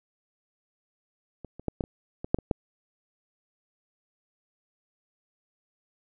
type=clicks; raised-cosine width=2 ms; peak=-26 / -28 / -14 / -14 / -22 / -21 / -7 / -22 / -10 dBFS; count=9; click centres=1.447 / 1.596 / 1.683 / 1.808 / 1.839 / 2.245 / 2.345 / 2.387 / 2.512 s; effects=none